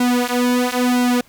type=tone with flanger; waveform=sawtooth; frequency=246.9 Hz; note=B3; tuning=in tune; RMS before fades=-17 dBFS; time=0-1.21 s; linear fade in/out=5 ms; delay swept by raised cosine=1.7 to 5.6 ms; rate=1 Hz; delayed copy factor=-1; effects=pink hiss -51 dBFS RMS until 1.28 s